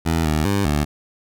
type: tone with pitch steps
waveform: 15% pulse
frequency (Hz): 81.9 / 77 / 99.9 / 74.1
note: E2 / D#2 / G2 / D2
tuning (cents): -11 / -17 / +33 / +16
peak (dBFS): -11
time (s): 0.05-0.85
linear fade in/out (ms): 20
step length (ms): 200
effects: none